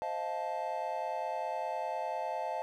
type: chord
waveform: triangle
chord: F dominant seventh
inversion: second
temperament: just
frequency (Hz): 523.8 / 628.6 / 698.5 / 873.1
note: C5 / Eb5 / F5 / A5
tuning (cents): +2 / +18 / 0 / -14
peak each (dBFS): -40 / -37 / -37 / -35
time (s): 0.02-2.62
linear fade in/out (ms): 0
effects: none